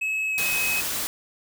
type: tone with pitch glide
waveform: triangle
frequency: 2578 to 2548 Hz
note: E7 to D#7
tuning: -39 to +41 cents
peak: -22 dBFS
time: 0.01-0.81 s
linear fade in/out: 10 ms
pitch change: -20 cents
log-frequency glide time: 0.3-0.36 s
type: noise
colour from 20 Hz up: white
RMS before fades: -28 dBFS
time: 0.38-1.07 s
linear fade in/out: 0 ms
effects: none